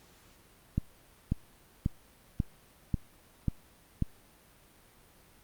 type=click train; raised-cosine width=5 ms; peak=-15 dBFS; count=7; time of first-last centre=0.78-4.023 s; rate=1.85 Hz; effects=pink hiss -60 dBFS RMS until 5.43 s + Opus 48 kbps